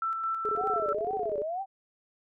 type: tone with tremolo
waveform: sine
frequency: 1332 Hz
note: E6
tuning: 18 cents sharp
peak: -27 dBFS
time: 0.02-0.93 s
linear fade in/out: 2 ms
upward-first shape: square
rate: 4.6 Hz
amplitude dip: 35%
type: tone bursts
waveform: sine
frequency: 423 Hz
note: G#4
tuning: 32 cents sharp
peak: -30 dBFS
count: 16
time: 0.45-1.419 s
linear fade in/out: 0 ms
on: 39 ms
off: 23 ms
type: tone with vibrato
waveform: sine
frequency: 670 Hz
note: E5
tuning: 28 cents sharp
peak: -30 dBFS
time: 0.55-1.66 s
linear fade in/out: 50 ms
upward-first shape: triangle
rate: 2.1 Hz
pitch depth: 290 cents each way
effects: none